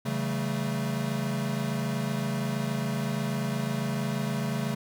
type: chord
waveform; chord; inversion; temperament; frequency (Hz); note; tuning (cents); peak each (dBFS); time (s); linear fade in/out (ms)
square; A dominant seventh; first; equal with one note detuned; 138.59 / 164.81 / 191.85 / 220; C#3 / E3 / G3 / A3; 0 / 0 / -37 / 0; -32 / -38 / -35 / -33; 0.05-4.75; 10
effects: none